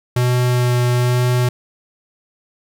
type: tone with vibrato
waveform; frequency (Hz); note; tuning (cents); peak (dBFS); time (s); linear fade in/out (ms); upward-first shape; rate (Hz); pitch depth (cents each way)
square; 123.47; B2; 0; -14; 0.16-1.49; 5; sine; 1.1; 10
effects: 9-bit